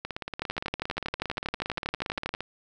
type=two click trains; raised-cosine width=0.3 ms; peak=-13 / -17 dBFS; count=25 / 42; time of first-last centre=0.42-2.34 / 0.05-2.406 s; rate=12.5 / 17.4 Hz; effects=none